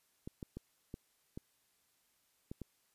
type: clicks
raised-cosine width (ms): 3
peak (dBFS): -30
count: 7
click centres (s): 0.275 / 0.428 / 0.57 / 0.941 / 1.375 / 2.515 / 2.617
effects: white hiss -75 dBFS RMS until 2.94 s + resampled to 32000 Hz